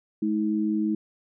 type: tone pair together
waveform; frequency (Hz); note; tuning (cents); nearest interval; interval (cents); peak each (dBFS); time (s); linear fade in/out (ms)
sine; 213 / 319.1; G#3 / D#4; +44 / +44; perfect fifth; 700; -25; 0.22-0.95; 5
effects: none